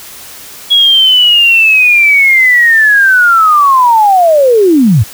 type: linear sweep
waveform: sine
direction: down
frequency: 3344 to 89.1 Hz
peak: -3 dBFS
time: 0.7-5.04 s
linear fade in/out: 20 ms
effects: white hiss -30 dBFS RMS until 5.13 s